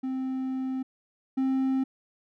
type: tone pair in turn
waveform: triangle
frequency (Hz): 261.5 / 264.5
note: C4 / C4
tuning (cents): -1 / +19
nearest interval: unison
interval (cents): 20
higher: second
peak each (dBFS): -26 / -21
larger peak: second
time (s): 0.03-0.83 / 1.37-1.84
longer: first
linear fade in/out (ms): 10
effects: none